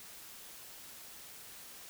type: silence
effects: white hiss -51 dBFS RMS until 1.89 s

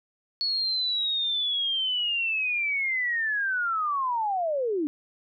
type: linear sweep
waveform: sine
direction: down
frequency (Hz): 4400 to 281.3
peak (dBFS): -24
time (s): 0.41-4.87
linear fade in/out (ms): 0
effects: none

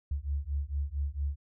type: beating tone pair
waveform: sine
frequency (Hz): 69 / 73.4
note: C#2 / D2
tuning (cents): -7 / 0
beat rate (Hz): 4.4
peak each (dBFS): -33 / -33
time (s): 0.11-1.36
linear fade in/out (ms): 5
effects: none

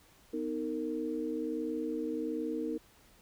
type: tone cluster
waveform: sine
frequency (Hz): 250.1 / 311.4 / 459.8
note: B3 / D#4 / A#4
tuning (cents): +22 / +2 / -24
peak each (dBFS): -39 / -35 / -37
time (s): 0.33-2.78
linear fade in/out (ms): 10
effects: pink hiss -62 dBFS RMS until 3.21 s

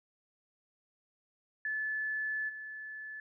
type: tone with level steps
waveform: sine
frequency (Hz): 1733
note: A6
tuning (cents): -27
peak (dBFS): -32 / -41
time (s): 1.65-3.2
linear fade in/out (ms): 2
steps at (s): 2.48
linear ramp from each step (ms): 20
effects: none

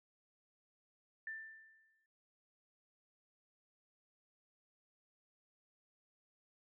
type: tone with exponential decay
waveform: sine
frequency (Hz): 1777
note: A6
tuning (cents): +17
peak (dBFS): -40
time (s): 1.27-2.06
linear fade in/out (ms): 2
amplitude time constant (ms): 170
effects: none

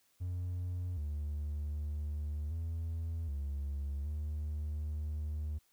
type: tone with pitch steps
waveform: triangle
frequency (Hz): 89.5 / 74.1 / 74.6 / 82.2 / 70.6 / 75.5 / 75.9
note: F2 / D2 / D2 / E2 / C#2 / D2 / D#2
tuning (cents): +43 / +16 / +28 / -4 / +32 / +48 / -42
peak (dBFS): -32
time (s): 0.2-5.59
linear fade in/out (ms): 20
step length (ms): 770
effects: tanh soft clip ceiling -29 dBFS + white hiss -72 dBFS RMS until 5.72 s

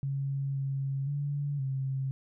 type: tone with pitch steps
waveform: sine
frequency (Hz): 137.8 / 136.5 / 143.5 / 134.1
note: C#3 / C#3 / D3 / C3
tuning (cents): -10 / -26 / -40 / +43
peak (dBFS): -29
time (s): 0.03-2.11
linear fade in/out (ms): 0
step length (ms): 520
effects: none

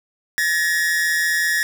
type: tone pair together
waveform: 45% pulse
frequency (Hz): 1713 / 1878.4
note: A6 / A#6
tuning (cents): -47 / +13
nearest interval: major second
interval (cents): 160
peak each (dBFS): -20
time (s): 0.38-1.63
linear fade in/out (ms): 0
effects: none

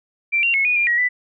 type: tone with pitch steps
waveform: sine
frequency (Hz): 2352 / 2761 / 2185 / 2464 / 2399 / 1904 / 1985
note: D7 / F7 / C#7 / D#7 / D7 / A#6 / B6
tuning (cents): +2 / -20 / -26 / -17 / +36 / +36 / +8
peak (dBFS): -15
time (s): 0.32-1.09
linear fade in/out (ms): 20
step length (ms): 110
effects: none

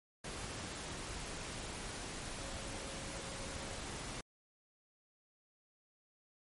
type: tone in noise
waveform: sine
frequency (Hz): 544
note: C#5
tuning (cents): -33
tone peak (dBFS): -53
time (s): 2.39-3.79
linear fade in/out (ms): 5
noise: pink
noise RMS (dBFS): -44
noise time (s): 0.24-4.21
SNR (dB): -12
effects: MP3 48 kbps

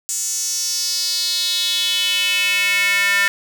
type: tone with high-pass filter sweep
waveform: square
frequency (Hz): 200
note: G3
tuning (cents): +35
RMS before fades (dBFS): -19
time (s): 0.09-3.28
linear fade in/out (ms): 0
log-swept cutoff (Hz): 7200 to 1800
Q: 4.2
effects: none

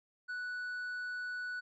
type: tone with tanh clipping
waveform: sine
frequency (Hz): 1480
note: F#6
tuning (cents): 0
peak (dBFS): -38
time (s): 0.28-1.61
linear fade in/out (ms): 20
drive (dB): 4
effects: none

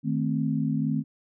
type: chord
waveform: sine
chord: A diminished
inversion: second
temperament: equal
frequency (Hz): 155.56 / 220 / 261.6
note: Eb3 / A3 / C4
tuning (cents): 0 / 0 / 0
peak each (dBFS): -27 / -28 / -28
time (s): 0.03-1.04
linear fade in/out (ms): 50
effects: none

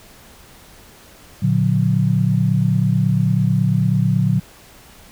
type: chord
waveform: sine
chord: Bb augmented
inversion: none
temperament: just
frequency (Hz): 116.54 / 145.68 / 182.1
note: Bb2 / D3 / F#3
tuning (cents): 0 / -14 / -27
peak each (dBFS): -18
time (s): 1.42-4.4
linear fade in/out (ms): 10
effects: pink hiss -45 dBFS RMS until 5.11 s

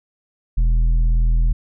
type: tone with tanh clipping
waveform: triangle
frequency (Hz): 41.01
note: E1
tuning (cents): -8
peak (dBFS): -14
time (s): 0.57-1.53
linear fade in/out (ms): 10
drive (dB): 11
effects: none

